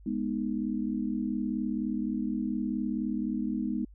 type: chord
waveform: sine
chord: G# minor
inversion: none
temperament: equal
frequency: 207.7 / 246.9 / 311.1 Hz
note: G#3 / B3 / D#4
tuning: 0 / 0 / 0 cents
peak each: -32 / -32 / -34 dBFS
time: 0.06-3.85 s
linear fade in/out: 5 ms
effects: added 50 Hz sine -49 dBFS peak until 3.94 s